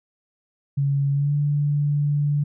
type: tone with pitch glide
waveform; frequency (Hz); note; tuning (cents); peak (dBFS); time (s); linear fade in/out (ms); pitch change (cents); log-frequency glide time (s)
sine; 140 to 145.69; C#3 to D3; +18 to -14; -18; 0.77-2.44; 10; +68; 1.12-1.34
effects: none